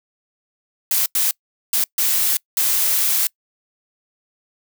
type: noise bursts at uneven times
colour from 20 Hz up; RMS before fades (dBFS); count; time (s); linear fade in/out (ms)
blue; -18; 5; 0.91-1.06 / 1.15-1.31 / 1.73-1.84 / 1.98-2.37 / 2.57-3.27; 2
effects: noise-tail reverb RT60 0.1 s tail -25 dB re dry